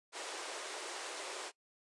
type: band-pass noise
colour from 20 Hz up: pink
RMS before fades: -44 dBFS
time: 0.12-1.52 s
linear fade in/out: 50 ms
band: 350 to 9800 Hz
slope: 48 dB/octave
effects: noise-tail reverb RT60 0.1 s tail -20 dB re dry + resampled to 24000 Hz